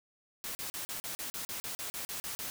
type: noise bursts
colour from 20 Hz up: white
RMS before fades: -39 dBFS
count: 14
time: 0.44-2.5 s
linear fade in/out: 0 ms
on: 110 ms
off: 40 ms
effects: none